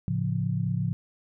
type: chord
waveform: sine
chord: A augmented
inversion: none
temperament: equal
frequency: 110 / 138.59 / 174.61 Hz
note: A2 / C#3 / E#3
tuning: 0 / 0 / 0 cents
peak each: -29 dBFS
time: 0.08-0.93 s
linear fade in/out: 0 ms
effects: none